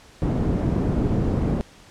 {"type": "low-pass noise", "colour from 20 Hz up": "white", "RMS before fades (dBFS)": -22, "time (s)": [0.22, 1.61], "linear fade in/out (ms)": 0, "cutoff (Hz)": 240, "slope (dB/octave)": 12, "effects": ["pink hiss -49 dBFS RMS until 1.9 s", "low-pass 8000 Hz 12 dB/octave"]}